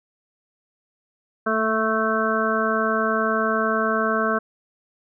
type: harmonic tone with a mistuned harmonic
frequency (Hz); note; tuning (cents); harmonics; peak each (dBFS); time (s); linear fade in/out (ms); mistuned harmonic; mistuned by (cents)
220; A3; 0; 1 / 2 / 3 / 5 / 6 / 7; -26 / -26 / -26 / -26 / -26 / -26; 1.46-4.39; 10; 1; +18
effects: none